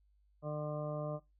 harmonic tone, 150.3 Hz, D3, 40 cents sharp, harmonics 1 / 2 / 3 / 4 / 5 / 7 / 8, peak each -39 / -47 / -46 / -40 / -52 / -51 / -52 dBFS, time 0.42-1.2 s, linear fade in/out 50 ms, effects noise-tail reverb RT60 0.2 s tail -18 dB re dry + added 50 Hz sine -67 dBFS peak until 1.39 s

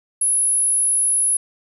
sine tone, 10548 Hz, E9, in tune, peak -15 dBFS, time 0.21-1.37 s, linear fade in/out 5 ms, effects none

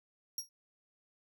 sawtooth tone with exponential decay, 5620 Hz, F8, 10 cents sharp, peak -29 dBFS, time 0.38-0.49 s, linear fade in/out 2 ms, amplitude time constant 23 ms, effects none

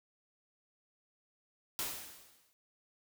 white noise with exponential decay, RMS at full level -35 dBFS, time 1.79-2.53 s, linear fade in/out 0 ms, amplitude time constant 160 ms, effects none

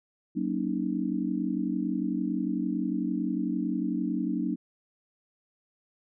sine chord, D# minor seventh, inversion first, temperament just, 186.68 / 233.3 / 280 / 311.1 Hz, F#3 / A#3 / C#4 / D#4, +16 / +2 / +18 / 0 cents, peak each -32 dBFS, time 0.35-4.56 s, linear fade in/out 20 ms, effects none

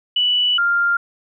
sine tone pair in turn, 2960 / 1396.9 Hz, F#7 / F6, 0 / 0 cents, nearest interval octave + minor second, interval 1300 cents, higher first, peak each -14 dBFS, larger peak neither, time 0.16-0.58 / 0.58-0.97 s, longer first, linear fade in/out 5 ms, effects none

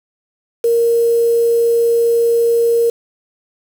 sine tone with quantisation, 466.2 Hz, A#4, in tune, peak -10 dBFS, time 0.64-2.9 s, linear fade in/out 5 ms, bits 5, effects none

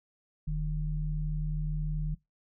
sine tone pair together, 40.69 / 153.3 Hz, E1 / D#3, -22 / -25 cents, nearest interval octave + major seventh, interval 2297 cents, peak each -31 / -32 dBFS, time 0.47-2.15 s, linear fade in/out 10 ms, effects noise-tail reverb RT60 0.2 s tail -22 dB re dry

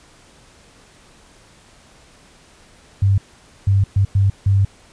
sine tone bursts at uneven times, 98.4 Hz, G2, 7 cents sharp, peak -11 dBFS, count 5, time 3.02-3.18 / 3.67-3.84 / 3.96-4.05 / 4.15-4.3 / 4.46-4.65 s, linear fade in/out 5 ms, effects pink hiss -49 dBFS RMS until 4.92 s + resampled to 22050 Hz

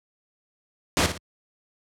pink noise with echo, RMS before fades -20 dBFS, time 0.97-1.06 s, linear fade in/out 0 ms, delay 58 ms, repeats 2, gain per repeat -9 dB, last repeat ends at 1.176 s, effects high-pass 60 Hz 12 dB/octave + low-pass 9000 Hz 12 dB/octave

